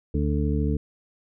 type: harmonic tone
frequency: 73.42 Hz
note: D2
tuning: in tune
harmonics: 1 / 2 / 3 / 4 / 6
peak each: -24 / -27 / -29 / -30 / -32 dBFS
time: 0.14-0.77 s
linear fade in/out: 5 ms
effects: none

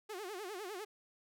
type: tone with vibrato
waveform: sawtooth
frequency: 392.4 Hz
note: G4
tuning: 2 cents sharp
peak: -38 dBFS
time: 0.09-0.85 s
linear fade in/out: 10 ms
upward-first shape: sine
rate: 9.9 Hz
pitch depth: 190 cents each way
effects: none

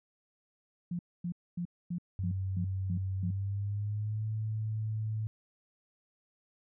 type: tone bursts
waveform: sine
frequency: 174.61 Hz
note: F3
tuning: in tune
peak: -32 dBFS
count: 8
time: 0.91-3.308 s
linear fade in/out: 5 ms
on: 81 ms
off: 250 ms
type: tone with pitch glide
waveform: sine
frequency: 95.3 to 108.84 Hz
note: G2 to A2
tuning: -48 to -18 cents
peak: -31 dBFS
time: 2.19-5.27 s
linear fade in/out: 0 ms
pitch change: +230 cents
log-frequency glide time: 3.16-4.26 s
effects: none

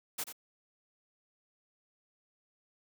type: noise with echo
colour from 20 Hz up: white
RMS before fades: -36 dBFS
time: 0.18-0.24 s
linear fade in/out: 10 ms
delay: 87 ms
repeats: 1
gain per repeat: -9 dB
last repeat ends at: 0.327 s
effects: high-pass 200 Hz 12 dB/octave

